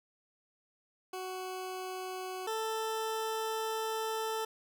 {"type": "tone pair in turn", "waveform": "20% pulse", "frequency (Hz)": [371.8, 442.1], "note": ["F#4", "A4"], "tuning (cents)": [8, 8], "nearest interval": "minor third", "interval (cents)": 300, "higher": "second", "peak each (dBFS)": [-33, -28], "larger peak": "second", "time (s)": [[1.13, 2.47], [2.47, 4.45]], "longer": "second", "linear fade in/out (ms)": 5, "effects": []}